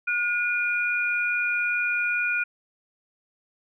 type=tone pair together; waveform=sine; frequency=1444.3 / 2429 Hz; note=F#6 / D#7; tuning=-42 / -42 cents; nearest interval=major sixth; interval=900 cents; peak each=-25 dBFS; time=0.07-2.44 s; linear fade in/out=10 ms; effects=none